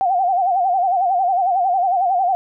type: tone with vibrato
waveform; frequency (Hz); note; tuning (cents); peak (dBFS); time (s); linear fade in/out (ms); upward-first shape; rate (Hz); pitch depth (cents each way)
sine; 740; F#5; 0; -14; 0.01-2.35; 0; sine; 11; 110
effects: none